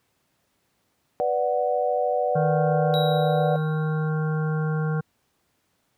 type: chord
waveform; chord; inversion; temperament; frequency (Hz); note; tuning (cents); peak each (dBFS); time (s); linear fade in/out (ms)
sine; B minor; none; equal; 493.9 / 587.3 / 740; B4 / D5 / F#5; 0 / 0 / 0; -25; 1.2-3.56; 0
type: harmonic tone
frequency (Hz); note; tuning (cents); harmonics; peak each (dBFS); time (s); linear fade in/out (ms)
155.56; D#3; 0; 1 / 3 / 5 / 7 / 9 / 10; -22 / -32 / -38 / -40 / -37 / -43; 2.35-5.01; 10
type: tone with exponential decay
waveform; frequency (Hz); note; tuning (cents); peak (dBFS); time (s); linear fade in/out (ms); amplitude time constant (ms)
triangle; 3860; B7; -40; -25; 2.94-4.09; 0; 250
effects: pink hiss -70 dBFS RMS until 5.97 s + high-pass 80 Hz 12 dB/octave